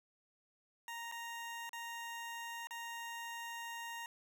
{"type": "tone with dropouts", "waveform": "20% pulse", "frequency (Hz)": 932.3, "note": "A#5", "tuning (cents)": 0, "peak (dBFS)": -38, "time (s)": [0.88, 4.06], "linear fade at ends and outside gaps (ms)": 1, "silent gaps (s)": [[1.115, 1.122], [1.693, 1.731], [2.671, 2.708]], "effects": []}